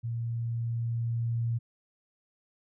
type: tone with level ramp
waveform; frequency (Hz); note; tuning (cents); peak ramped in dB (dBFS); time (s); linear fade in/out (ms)
sine; 116.54; A#2; 0; -30 to -26; 0.03-1.59; 20
effects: none